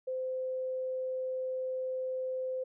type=tone; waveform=sine; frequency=516 Hz; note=C5; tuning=24 cents flat; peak=-32 dBFS; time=0.07-2.64 s; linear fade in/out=10 ms; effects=none